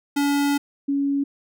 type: tone pair in turn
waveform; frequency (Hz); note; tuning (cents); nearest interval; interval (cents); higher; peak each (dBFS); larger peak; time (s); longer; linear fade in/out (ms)
square / sine; 284.7 / 280; C#4 / C#4; +46 / +18; unison; 28; first; -19; neither; 0.16-0.58 / 0.88-1.24; first; 10
effects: none